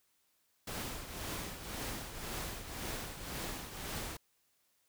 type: noise with tremolo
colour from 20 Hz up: pink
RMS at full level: -39 dBFS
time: 0.67-4.17 s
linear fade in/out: 5 ms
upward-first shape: triangle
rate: 1.9 Hz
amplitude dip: 65%
effects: white hiss -75 dBFS RMS until 4.88 s